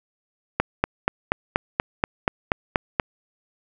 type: click train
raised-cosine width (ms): 0.5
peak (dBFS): -3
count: 11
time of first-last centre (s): 0.6-2.998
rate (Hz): 4.17
effects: none